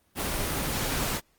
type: noise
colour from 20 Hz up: pink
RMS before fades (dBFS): -29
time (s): 0.15-1.21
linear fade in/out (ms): 50
effects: pink hiss -67 dBFS RMS until 1.38 s + Opus 24 kbps